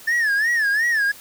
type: tone with vibrato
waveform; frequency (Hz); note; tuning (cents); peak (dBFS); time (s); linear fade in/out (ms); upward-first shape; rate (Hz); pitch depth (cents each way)
triangle; 1760; A6; 0; -15; 0.07-1.12; 10; sine; 2.8; 150
effects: white hiss -43 dBFS RMS until 1.2 s